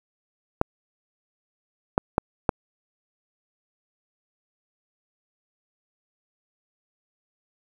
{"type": "clicks", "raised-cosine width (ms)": 1, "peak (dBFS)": -4, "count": 4, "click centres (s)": [0.614, 1.979, 2.181, 2.492], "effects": ["7-bit"]}